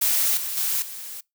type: noise with level steps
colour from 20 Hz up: blue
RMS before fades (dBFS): -21 / -29 / -24 / -36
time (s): 0.01-1.21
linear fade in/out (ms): 10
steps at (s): 0.37 / 0.57 / 0.82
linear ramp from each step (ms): 2
effects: noise-tail reverb RT60 0.2 s tail -25 dB re dry